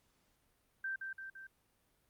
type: tone with echo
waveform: sine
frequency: 1565 Hz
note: G6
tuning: 3 cents flat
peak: -36 dBFS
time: 0.84-0.96 s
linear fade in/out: 5 ms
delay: 170 ms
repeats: 3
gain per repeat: -4 dB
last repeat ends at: 1.47 s
effects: pink hiss -75 dBFS RMS until 2.09 s + Opus 48 kbps